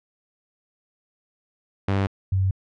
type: tone pair in turn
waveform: sawtooth / sine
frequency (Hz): 98 / 95.16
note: G2 / F#2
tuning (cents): 0 / +49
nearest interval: minor second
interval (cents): 51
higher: first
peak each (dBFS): -16 / -18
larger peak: first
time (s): 1.88-2.07 / 2.32-2.51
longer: neither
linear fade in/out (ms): 5
effects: low-pass 3000 Hz 12 dB/octave